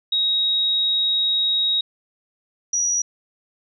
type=tone pair in turn; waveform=sine; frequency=3790 / 5808 Hz; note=A#7 / F#8; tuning=+28 / -33 cents; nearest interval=perfect fifth; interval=739 cents; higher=second; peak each=-17 / -18 dBFS; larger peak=first; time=0.12-1.81 / 2.73-3.02 s; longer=first; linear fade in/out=5 ms; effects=none